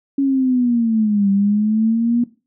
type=linear two-way sweep; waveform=sine; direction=down then up; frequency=278.8 to 196 to 241.1 Hz; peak=-13 dBFS; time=0.18-2.24 s; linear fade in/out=5 ms; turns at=1.3 s; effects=noise-tail reverb RT60 0.3 s tail -17 dB re dry